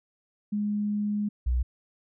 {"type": "tone pair in turn", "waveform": "sine", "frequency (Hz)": [207.7, 61.75], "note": ["G#3", "B1"], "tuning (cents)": [0, 0], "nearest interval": "octave + major sixth", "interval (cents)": 2100, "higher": "first", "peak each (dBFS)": [-25, -22], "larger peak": "second", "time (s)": [[0.52, 1.29], [1.46, 1.63]], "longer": "first", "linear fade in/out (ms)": 10, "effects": []}